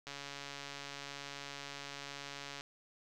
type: click train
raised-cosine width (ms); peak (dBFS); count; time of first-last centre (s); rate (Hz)
0.2; -27; 359; 0.07-2.609; 141
effects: none